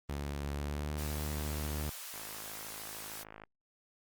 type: tone with pitch glide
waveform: sawtooth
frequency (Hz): 71.4 to 74.78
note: D2 to D2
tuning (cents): -48 to +32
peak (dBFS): -31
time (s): 0.09-1.9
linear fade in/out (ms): 5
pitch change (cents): +80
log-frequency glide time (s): 0.53-0.95
type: high-pass noise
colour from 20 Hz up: white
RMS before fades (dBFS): -45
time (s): 0.97-3.24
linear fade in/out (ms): 20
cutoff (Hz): 590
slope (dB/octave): 24
type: click train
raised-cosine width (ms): 0.5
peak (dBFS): -32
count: 70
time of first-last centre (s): 2.14-3.437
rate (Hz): 53.2
effects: Opus 32 kbps